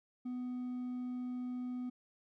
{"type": "tone with hard clipping", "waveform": "triangle", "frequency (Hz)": 249.2, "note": "B3", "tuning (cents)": 16, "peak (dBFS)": -38, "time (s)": [0.25, 1.9], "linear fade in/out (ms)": 10, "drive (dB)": 5, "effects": []}